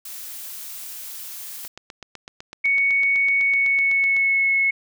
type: noise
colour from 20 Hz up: blue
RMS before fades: -35 dBFS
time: 0.05-1.68 s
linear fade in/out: 5 ms
type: click train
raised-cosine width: 0.2 ms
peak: -19 dBFS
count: 21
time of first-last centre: 1.65-4.166 s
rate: 7.95 Hz
type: tone with pitch glide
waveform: sine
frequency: 2225 to 2189 Hz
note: C#7 to C#7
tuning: +6 to -22 cents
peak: -16 dBFS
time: 2.64-4.71 s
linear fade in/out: 10 ms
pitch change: -28 cents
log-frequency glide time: 3.41-4.51 s
effects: none